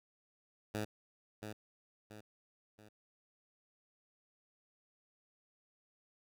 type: tone with echo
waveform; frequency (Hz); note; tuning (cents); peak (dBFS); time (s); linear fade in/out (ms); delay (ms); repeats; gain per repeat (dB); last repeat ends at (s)
10% pulse; 106.3; G#2; +41; -28; 0.74-0.85; 10; 680; 3; -7; 2.89
effects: none